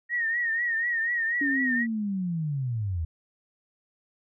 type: tone with vibrato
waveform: sine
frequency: 1864.7 Hz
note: A#6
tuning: in tune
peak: -24 dBFS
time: 0.09-1.87 s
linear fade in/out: 50 ms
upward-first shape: triangle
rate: 4.1 Hz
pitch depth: 84 cents each way
type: linear sweep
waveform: sine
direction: down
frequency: 288.2 to 76.8 Hz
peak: -26 dBFS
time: 1.41-3.05 s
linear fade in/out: 5 ms
effects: none